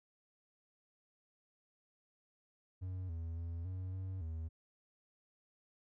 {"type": "tone with pitch steps", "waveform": "triangle", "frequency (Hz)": [92.4, 82.6, 84.2, 92.7, 94.2, 80.7], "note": ["F#2", "E2", "E2", "F#2", "F#2", "E2"], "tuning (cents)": [-2, 4, 37, 4, 32, -36], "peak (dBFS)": -37, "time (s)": [2.81, 4.49], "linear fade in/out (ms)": 20, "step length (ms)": 280, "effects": []}